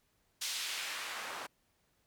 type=noise with band-pass filter sweep; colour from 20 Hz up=white; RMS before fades=-40 dBFS; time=0.41-1.47 s; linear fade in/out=10 ms; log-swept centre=4500 to 840 Hz; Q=0.95; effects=pink hiss -75 dBFS RMS until 2.06 s